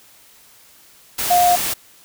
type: tone in noise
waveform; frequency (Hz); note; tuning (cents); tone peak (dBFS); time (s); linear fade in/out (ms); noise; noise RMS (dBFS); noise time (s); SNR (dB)
sine; 710; F5; +28; -11; 1.3-1.56; 10; white; -22; 1.18-1.74; +8
effects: white hiss -49 dBFS RMS until 2.04 s